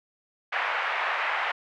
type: band-pass noise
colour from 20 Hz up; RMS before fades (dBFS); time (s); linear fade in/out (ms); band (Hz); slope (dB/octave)
white; -28; 0.52-1.52; 10; 670 to 2200; 24
effects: none